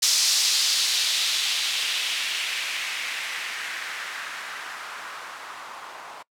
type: noise with low-pass filter sweep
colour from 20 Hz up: violet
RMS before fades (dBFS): -27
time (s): 0.02-6.23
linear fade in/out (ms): 10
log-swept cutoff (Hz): 5200 to 920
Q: 1.8
effects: noise-tail reverb RT60 0.1 s tail -23 dB re dry